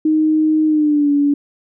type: tone with pitch glide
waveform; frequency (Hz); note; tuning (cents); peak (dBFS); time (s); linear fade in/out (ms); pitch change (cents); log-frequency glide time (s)
sine; 311 to 286.8; D#4 to D4; -1 to -41; -11; 0.05-1.34; 5; -140; 0.66-1.11
effects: none